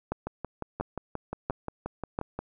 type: two click trains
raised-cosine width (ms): 1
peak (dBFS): -15 / -19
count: 4 / 13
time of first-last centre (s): 0.12-2.189 / 0.27-2.39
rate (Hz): 1.45 / 5.66
effects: none